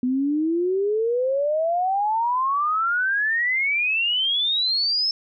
sine exponential sweep, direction up, 246.9 to 5300 Hz, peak -19 dBFS, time 0.03-5.11 s, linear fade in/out 2 ms, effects none

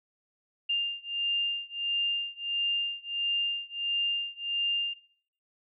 sine beating tone pair, 2800 / 2801.5 Hz, F7 / F7, +4 / +5 cents, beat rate 1.5 Hz, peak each -30 / -31 dBFS, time 0.69-4.94 s, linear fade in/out 10 ms, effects noise-tail reverb RT60 0.6 s tail -19 dB re dry

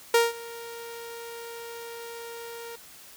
sawtooth tone with ADSR envelope, 466.2 Hz, A#4, in tune, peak -12 dBFS, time 0.14-2.76 s, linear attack 4 ms, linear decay 180 ms, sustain -22 dB, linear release 8 ms, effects white hiss -49 dBFS RMS until 3.16 s

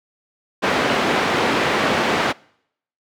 pink band-pass noise, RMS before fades -19 dBFS, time 0.62-2.33 s, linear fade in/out 20 ms, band 250 to 2800 Hz, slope 12 dB/octave, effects noise-tail reverb RT60 0.7 s tail -25 dB re dry

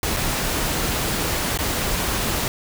pink noise with dropouts, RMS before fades -23 dBFS, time 0.03-2.48 s, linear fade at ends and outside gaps 1 ms, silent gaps 0.165-0.169 / 1.575-1.588 s, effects none

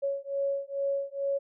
sine beating tone pair, 554.4 / 556.7 Hz, C#5 / C#5, 0 / +7 cents, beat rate 2.3 Hz, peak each -31 dBFS, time 0.02-1.39 s, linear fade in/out 20 ms, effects none

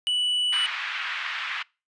triangle tone, 2960 Hz, F#7, in tune, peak -20 dBFS, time 0.07-0.66 s, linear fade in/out 0 ms
white band-pass noise, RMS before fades -31 dBFS, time 0.52-1.63 s, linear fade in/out 10 ms, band 1200 to 2800 Hz, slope 24 dB/octave
effects noise-tail reverb RT60 0.3 s tail -25 dB re dry + resampled to 22050 Hz

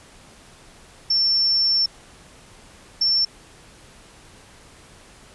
sine tone bursts at uneven times, 5410 Hz, E8, 44 cents sharp, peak -16 dBFS, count 2, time 1.1-1.86 / 3.01-3.25 s, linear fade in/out 5 ms, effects pink hiss -48 dBFS RMS until 5.34 s + resampled to 24000 Hz

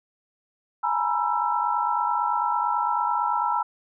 sine tone cluster, 839 / 934 / 983 / 1334 Hz, G#5 / A#5 / B5 / E6, +17 / +3 / -8 / +20 cents, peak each -27 dBFS, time 0.83-3.63 s, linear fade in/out 10 ms, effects none

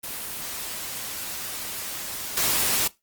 white noise with level steps, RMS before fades -33 / -23 dBFS, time 0.03-2.88 s, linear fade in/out 10 ms, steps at 2.37 s, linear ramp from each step 2 ms, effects noise-tail reverb RT60 0.2 s tail -19 dB re dry + Opus 24 kbps

